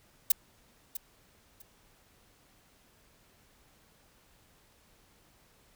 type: noise with echo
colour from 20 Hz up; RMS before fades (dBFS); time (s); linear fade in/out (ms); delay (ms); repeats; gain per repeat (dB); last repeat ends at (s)
violet; -21; 0.3-0.32; 5; 650; 2; -14; 1.62
effects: pink hiss -64 dBFS RMS until 5.75 s